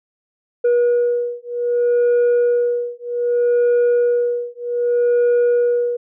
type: beating tone pair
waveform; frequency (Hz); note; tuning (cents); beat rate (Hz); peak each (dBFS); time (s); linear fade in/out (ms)
sine; 481.5 / 482.14; B4 / B4; -44 / -42; 0.64; -15; 0.64-5.97; 10
effects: tanh soft clip ceiling -11 dBFS